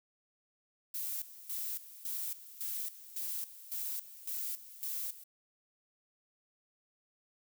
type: noise with tremolo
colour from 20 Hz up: violet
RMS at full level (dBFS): -38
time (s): 0.94-5.24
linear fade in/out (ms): 5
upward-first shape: square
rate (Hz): 1.8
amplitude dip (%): 80
effects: none